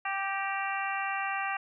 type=harmonic tone with a mistuned harmonic; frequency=392 Hz; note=G4; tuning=in tune; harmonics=2 / 3 / 4 / 5 / 6 / 7; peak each=-34 / -36 / -37 / -38 / -39 / -39 dBFS; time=0.05-1.57 s; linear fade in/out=5 ms; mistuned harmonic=5; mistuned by=-39 cents; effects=none

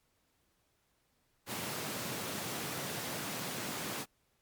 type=high-pass noise; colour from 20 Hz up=pink; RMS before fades=-39 dBFS; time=1.46-4.06 s; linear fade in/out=50 ms; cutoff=120 Hz; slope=24 dB/octave; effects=pink hiss -75 dBFS RMS until 4.41 s + MP3 96 kbps

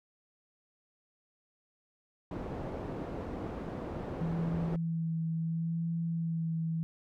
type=low-pass noise; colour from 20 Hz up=white; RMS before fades=-39 dBFS; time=2.31-4.76 s; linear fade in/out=2 ms; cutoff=470 Hz; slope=12 dB/octave
type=tone with vibrato; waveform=sine; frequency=164.81 Hz; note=E3; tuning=in tune; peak=-30 dBFS; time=4.21-6.83 s; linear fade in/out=0 ms; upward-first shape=sine; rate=0.72 Hz; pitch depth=21 cents each way
effects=none

